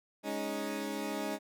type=chord; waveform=20% pulse; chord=Ab suspended fourth; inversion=none; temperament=equal; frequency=207.7 / 277.2 / 311.1 Hz; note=Ab3 / Db4 / Eb4; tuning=0 / 0 / 0 cents; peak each=-34 dBFS; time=0.23-1.39 s; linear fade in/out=50 ms; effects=none